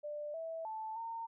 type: tone with pitch steps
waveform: sine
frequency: 593 / 653 / 877 / 914 Hz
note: D5 / E5 / A5 / A#5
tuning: +17 / -17 / -6 / -34 cents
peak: -39 dBFS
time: 0.03-1.27 s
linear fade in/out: 20 ms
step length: 310 ms
effects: none